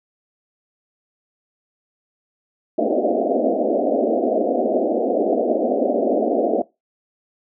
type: band-pass noise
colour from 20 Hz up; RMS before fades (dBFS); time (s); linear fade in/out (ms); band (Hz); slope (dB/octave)
white; -19; 2.78-6.62; 5; 220 to 710; 96
effects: noise-tail reverb RT60 0.2 s tail -19 dB re dry